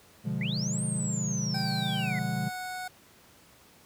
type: chord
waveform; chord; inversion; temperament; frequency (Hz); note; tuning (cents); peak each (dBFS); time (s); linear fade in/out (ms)
triangle; B diminished seventh; none; equal with one note detuned; 123.47 / 146.83 / 174.61 / 205.5; B2 / D3 / F3 / Ab3; 0 / 0 / 0 / -18; -32; 0.24-2.5; 20
type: linear two-way sweep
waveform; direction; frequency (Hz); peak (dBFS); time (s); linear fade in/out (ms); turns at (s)
sine; up then down; 1925 to 8870 to 1925; -33; 0.41-2.19; 2; 0.84
type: tone with pitch glide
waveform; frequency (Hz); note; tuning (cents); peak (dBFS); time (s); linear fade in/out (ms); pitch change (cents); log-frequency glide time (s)
25% pulse; 777 to 736.4; G5 to F#5; -16 to -8; -31; 1.54-2.88; 5; -92; 1.99-2.13
effects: pink hiss -57 dBFS RMS until 3.85 s + high-pass 80 Hz 12 dB/octave